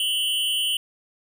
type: tone with amplitude modulation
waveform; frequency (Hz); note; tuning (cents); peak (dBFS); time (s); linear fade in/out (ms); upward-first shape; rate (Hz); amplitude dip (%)
square; 3008; F#7; +28; -18; 0-0.77; 2; sine; 230; 90
effects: none